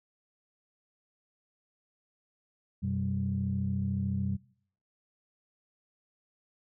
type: tone cluster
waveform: sine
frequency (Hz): 92.7 / 126.5 / 194.4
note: F#2 / B2 / G3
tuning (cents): +4 / +42 / -14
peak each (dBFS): -32 / -34 / -32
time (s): 2.82-4.37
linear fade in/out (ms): 20
effects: noise-tail reverb RT60 0.6 s tail -23 dB re dry + tanh soft clip ceiling -19 dBFS